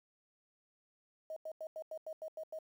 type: tone bursts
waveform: sine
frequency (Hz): 631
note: D#5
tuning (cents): +24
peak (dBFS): -40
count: 9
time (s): 1.3-2.588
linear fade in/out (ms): 2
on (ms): 64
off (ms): 89
effects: 11-bit